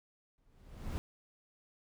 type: noise with exponential growth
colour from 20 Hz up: brown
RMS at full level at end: -34 dBFS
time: 0.38-0.98 s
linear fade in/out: 0 ms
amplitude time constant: 130 ms
effects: none